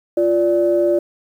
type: tone pair together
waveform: sine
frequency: 347.9 / 584 Hz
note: F4 / D5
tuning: -7 / -10 cents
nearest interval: major sixth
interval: 897 cents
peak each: -15 dBFS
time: 0.17-0.99 s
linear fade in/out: 5 ms
effects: tanh soft clip ceiling -5 dBFS + 8-bit